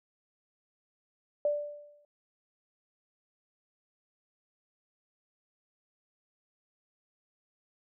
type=tone with exponential decay; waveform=sine; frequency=587.3 Hz; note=D5; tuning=in tune; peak=-23 dBFS; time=1.45-2.05 s; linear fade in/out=2 ms; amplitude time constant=130 ms; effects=none